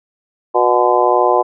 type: harmonic tone with a mistuned harmonic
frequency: 122.2 Hz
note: B2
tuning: 18 cents flat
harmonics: 3 / 4 / 5 / 6 / 7 / 8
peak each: -17 / -17 / -17 / -17 / -17 / -17 dBFS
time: 0.54-1.43 s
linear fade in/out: 20 ms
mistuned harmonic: 8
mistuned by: +72 cents
effects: none